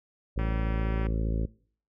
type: harmonic tone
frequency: 55 Hz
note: A1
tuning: in tune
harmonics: 1 / 2 / 3 / 4 / 5 / 6 / 7 / 8 / 9 / 10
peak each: -27 / -33 / -37 / -39 / -41 / -43 / -44 / -45 / -46 / -47 dBFS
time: 0.36-1.46 s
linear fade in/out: 10 ms
type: click train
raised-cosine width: 0.5 ms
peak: -25 dBFS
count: 131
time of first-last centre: 0.39-1.067 s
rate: 192 Hz
effects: noise-tail reverb RT60 0.5 s tail -22 dB re dry